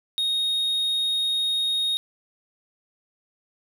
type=tone; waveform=triangle; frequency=3729 Hz; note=A#7; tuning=in tune; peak=-20 dBFS; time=0.18-1.97 s; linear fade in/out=0 ms; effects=none